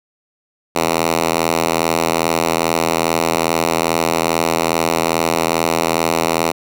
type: tone with high-pass filter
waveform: 5% pulse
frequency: 82.41 Hz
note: E2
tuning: in tune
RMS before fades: -17 dBFS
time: 0.75-6.52 s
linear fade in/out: 10 ms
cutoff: 210 Hz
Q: 0.56
effects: none